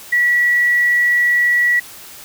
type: tone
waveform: sine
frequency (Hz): 1939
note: B6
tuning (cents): -32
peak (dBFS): -11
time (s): 0.12-1.8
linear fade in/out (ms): 10
effects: white hiss -37 dBFS RMS until 2.24 s